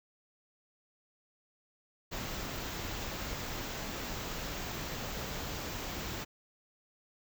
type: band-stop noise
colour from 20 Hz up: pink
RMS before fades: -39 dBFS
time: 2.11-6.25 s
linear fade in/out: 20 ms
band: 7700 to 13000 Hz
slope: 96 dB/octave
effects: none